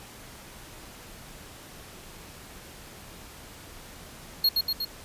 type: tone with echo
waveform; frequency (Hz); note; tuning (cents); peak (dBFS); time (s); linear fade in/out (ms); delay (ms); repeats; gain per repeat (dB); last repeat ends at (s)
square; 4282; C8; +39; -19; 4.44-4.49; 5; 120; 3; -3; 4.85
effects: pink hiss -46 dBFS RMS until 5.04 s + resampled to 32000 Hz